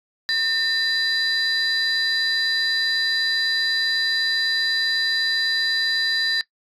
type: tone cluster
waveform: sine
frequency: 1808 / 3985 / 4797 Hz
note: A6 / B7 / D8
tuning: +47 / +15 / +36 cents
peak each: -22 / -23 / -24 dBFS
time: 0.29-6.41 s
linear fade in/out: 0 ms
effects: noise-tail reverb RT60 0.1 s tail -19 dB re dry + tanh soft clip ceiling -13 dBFS